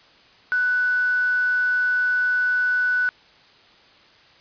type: tone with quantisation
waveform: sine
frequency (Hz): 1488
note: F#6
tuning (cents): +9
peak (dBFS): -18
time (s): 0.52-3.09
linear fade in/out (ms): 0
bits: 5
effects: white hiss -52 dBFS RMS until 4.4 s + resampled to 11025 Hz